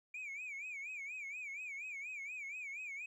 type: tone with vibrato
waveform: sine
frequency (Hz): 2349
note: D7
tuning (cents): 0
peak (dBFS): -40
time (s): 0.14-3.06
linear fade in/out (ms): 5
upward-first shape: sine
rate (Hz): 4.2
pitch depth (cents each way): 140
effects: tanh soft clip ceiling -41 dBFS + 13-bit